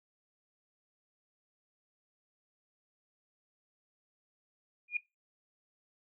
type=tone with exponential growth; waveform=sine; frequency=2432 Hz; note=D#7; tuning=40 cents flat; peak=-25 dBFS; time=4.88-4.97 s; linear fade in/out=5 ms; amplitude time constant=19 ms; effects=noise-tail reverb RT60 0.2 s tail -19 dB re dry